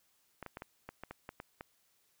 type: clicks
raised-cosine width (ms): 0.5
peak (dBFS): -28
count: 10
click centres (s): 0.427 / 0.463 / 0.571 / 0.621 / 0.89 / 1.036 / 1.11 / 1.291 / 1.401 / 1.609
effects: white hiss -73 dBFS RMS until 2.2 s